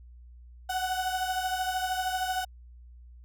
35% pulse beating tone pair, 740 / 753 Hz, F#5 / F#5, 0 / +30 cents, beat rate 13 Hz, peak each -28 / -32 dBFS, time 0.69-2.45 s, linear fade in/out 10 ms, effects added 60 Hz sine -47 dBFS peak until 3.24 s

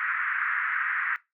pink band-pass noise, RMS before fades -28 dBFS, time 0-1.16 s, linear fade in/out 0 ms, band 1300 to 2000 Hz, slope 48 dB/octave, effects noise-tail reverb RT60 0.2 s tail -19 dB re dry

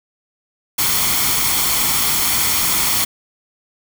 white noise with comb filter, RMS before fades -17 dBFS, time 0.78-3.05 s, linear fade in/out 10 ms, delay 0.91 ms, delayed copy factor +0.5, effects none

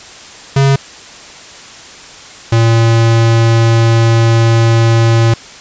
square tone pair in turn, 137.1 / 114.72 Hz, C#3 / A#2, -19 / -27 cents, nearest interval minor third, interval 308 cents, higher first, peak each -7 dBFS, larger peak neither, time 0.56-0.76 / 2.52-5.34 s, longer second, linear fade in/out 5 ms, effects white hiss -33 dBFS RMS until 5.6 s + resampled to 16000 Hz

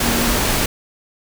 sine tone in noise, 235.9 Hz, A#3, 21 cents sharp, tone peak -22 dBFS, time 0.02-0.36 s, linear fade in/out 5 ms, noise pink, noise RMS -18 dBFS, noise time 0-0.66 s, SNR -7 dB, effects none

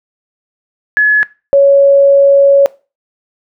sine tone pair in turn, 1702 / 557.3 Hz, G#6 / C#5, +42 / +9 cents, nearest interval octave + perfect fifth, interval 1933 cents, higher first, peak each -5 / -3 dBFS, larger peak second, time 0.97-1.23 / 1.53-2.66 s, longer second, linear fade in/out 0 ms, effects noise-tail reverb RT60 0.3 s tail -20 dB re dry

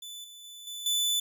sawtooth tone with level steps, 3494 Hz, A7, 13 cents flat, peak -37 / -43 / -41 / -34 / -22 dBFS, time 0.02-1.2 s, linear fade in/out 5 ms, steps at 0.24 / 0.44 / 0.67 / 0.86 s, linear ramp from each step 2 ms, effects none

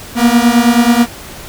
45% pulse beating tone pair, 233.1 / 242.4 Hz, A#3 / B3, 0 / -32 cents, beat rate 9.3 Hz, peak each -10 dBFS, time 0.15-1.07 s, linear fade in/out 50 ms, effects pink hiss -31 dBFS RMS until 1.48 s

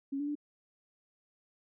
sine tone with pitch steps, 275.7 / 289.3 / 293.7 Hz, C#4 / D4 / D4, -9 / -26 / 0 cents, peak -32 dBFS, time 0.12-0.354 s, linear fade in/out 10 ms, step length 78 ms, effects none

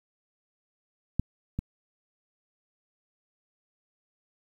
clicks, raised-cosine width 5 ms, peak -12 / -17 dBFS, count 2, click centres 1.196 / 1.59 s, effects 9-bit

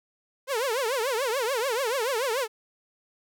sawtooth tone with vibrato, 494.3 Hz, B4, 1 cent sharp, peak -21 dBFS, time 0.47-2.48 s, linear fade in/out 50 ms, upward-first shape triangle, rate 6.9 Hz, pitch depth 270 cents each way, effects none

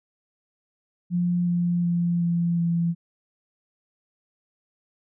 sine tone with pitch steps, 175.8 / 174.18 / 172.58 / 170.99 / 169.42 Hz, F3 / F3 / F3 / F3 / E3, +12 / -4 / -20 / -36 / +48 cents, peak -20 dBFS, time 1.1-2.95 s, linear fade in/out 50 ms, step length 370 ms, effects none

